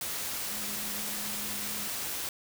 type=tone in noise; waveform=sine; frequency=207.9 Hz; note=G#3; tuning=2 cents sharp; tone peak=-45 dBFS; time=0.51-1.88 s; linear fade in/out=2 ms; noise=white; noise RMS=-35 dBFS; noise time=0.01-2.29 s; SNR=-13 dB; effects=none